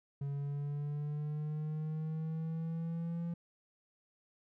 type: exponential sweep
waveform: triangle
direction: up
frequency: 140 to 170.7 Hz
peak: -33 dBFS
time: 0.21-3.34 s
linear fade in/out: 5 ms
effects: none